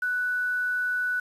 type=tone with quantisation; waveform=sine; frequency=1484 Hz; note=F#6; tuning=5 cents sharp; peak=-24 dBFS; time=0.02-1.2 s; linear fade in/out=5 ms; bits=8; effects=resampled to 32000 Hz